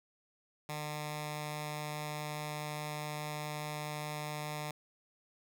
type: tone with notch filter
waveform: 10% pulse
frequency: 150.4 Hz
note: D3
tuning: 42 cents sharp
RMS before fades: -40 dBFS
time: 0.69-4.71 s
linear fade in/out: 2 ms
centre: 360 Hz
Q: 0.81
effects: none